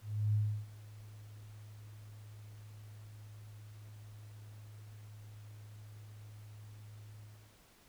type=tone with ADSR envelope; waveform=sine; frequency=105.6 Hz; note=G#2; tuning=29 cents sharp; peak=-27 dBFS; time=0.01-7.59 s; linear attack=330 ms; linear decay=320 ms; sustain=-22 dB; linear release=390 ms; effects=pink hiss -64 dBFS RMS until 7.88 s